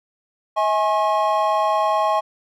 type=tone cluster; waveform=triangle; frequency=641 / 832 / 1081 Hz; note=E5 / G#5 / C#6; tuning=-49 / +3 / -44 cents; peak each=-19 dBFS; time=0.56-2.21 s; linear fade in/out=20 ms; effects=none